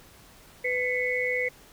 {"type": "tone cluster", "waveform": "sine", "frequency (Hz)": [499, 2006, 2202], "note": ["B4", "B6", "C#7"], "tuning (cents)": [18, 26, -12], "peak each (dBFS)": -29, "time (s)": [0.64, 1.49], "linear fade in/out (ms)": 10, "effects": ["pink hiss -53 dBFS RMS until 1.72 s"]}